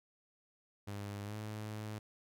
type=tone with pitch glide; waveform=sawtooth; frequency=101.6 to 107.08 Hz; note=G#2 to A2; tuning=-38 to -47 cents; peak=-37 dBFS; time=0.87-1.99 s; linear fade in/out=10 ms; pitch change=+91 cents; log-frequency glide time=1.24-1.35 s; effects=none